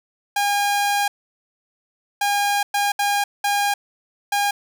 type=tone bursts at uneven times; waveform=sawtooth; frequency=812 Hz; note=G#5; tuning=39 cents flat; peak=-14 dBFS; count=6; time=0.36-1.08 / 2.21-2.63 / 2.74-2.92 / 2.99-3.24 / 3.44-3.74 / 4.32-4.51 s; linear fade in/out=5 ms; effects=none